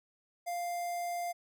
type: tone with notch filter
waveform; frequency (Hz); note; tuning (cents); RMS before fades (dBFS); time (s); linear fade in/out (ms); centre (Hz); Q
square; 698.5; F5; 0; -36; 0.46-1.33; 20; 3200; 1
effects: none